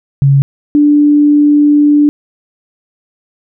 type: tone pair in turn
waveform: sine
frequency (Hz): 138.59 / 293.7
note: C#3 / D4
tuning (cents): 0 / 0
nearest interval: octave + minor second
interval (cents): 1300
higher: second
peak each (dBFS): -4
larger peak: neither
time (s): 0.22-0.42 / 0.75-2.09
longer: second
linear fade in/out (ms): 0
effects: none